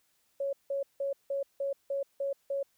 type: tone bursts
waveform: sine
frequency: 554.4 Hz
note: C#5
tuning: in tune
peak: -29 dBFS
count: 8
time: 0.4-2.63 s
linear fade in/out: 5 ms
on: 130 ms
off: 170 ms
effects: white hiss -72 dBFS RMS until 2.77 s

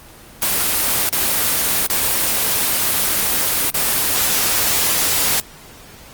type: noise with dropouts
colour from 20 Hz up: white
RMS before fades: -17 dBFS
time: 0.42-5.4 s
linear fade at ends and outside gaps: 0 ms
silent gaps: 1.09-1.128 / 1.865-1.9 / 3.701-3.744 s
effects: pink hiss -41 dBFS RMS until 6.13 s + Opus 24 kbps

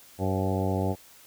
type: harmonic tone with a mistuned harmonic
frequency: 95 Hz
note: F#2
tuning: 46 cents sharp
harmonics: 1 / 2 / 3 / 4 / 5 / 6 / 7 / 8 / 9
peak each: -28 / -31 / -33 / -34 / -35 / -36 / -36 / -37 / -38 dBFS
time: 0.18-0.96 s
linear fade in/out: 50 ms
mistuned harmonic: 6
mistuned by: -38 cents
effects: white hiss -53 dBFS RMS until 1.26 s

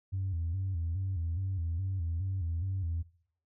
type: tone with vibrato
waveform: sine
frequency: 89.2 Hz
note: F2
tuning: 37 cents sharp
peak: -29 dBFS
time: 0.12-3.03 s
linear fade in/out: 20 ms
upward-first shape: square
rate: 2.4 Hz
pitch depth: 120 cents each way
effects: noise-tail reverb RT60 0.6 s tail -21 dB re dry + tanh soft clip ceiling -27 dBFS

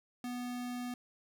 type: tone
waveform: square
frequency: 245.9 Hz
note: B3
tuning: 7 cents flat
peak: -38 dBFS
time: 0.24-0.94 s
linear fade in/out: 2 ms
effects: none

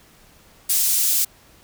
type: high-pass noise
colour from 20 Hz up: pink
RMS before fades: -19 dBFS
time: 0.69-1.25 s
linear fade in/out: 10 ms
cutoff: 7800 Hz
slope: 12 dB/octave
effects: pink hiss -52 dBFS RMS until 1.63 s

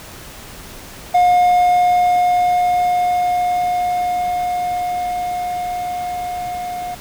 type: tone with level ramp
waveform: triangle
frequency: 716 Hz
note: F5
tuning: 43 cents sharp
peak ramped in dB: -7 to -21 dBFS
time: 1.14-6.95 s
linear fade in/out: 10 ms
effects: pink hiss -36 dBFS RMS until 7 s

